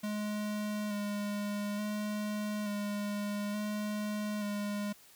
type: tone with vibrato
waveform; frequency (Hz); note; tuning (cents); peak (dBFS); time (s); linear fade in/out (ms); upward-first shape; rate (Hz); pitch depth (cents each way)
square; 207.7; G#3; 0; -34; 0.03-4.93; 10; square; 0.57; 18
effects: white hiss -59 dBFS RMS until 5.15 s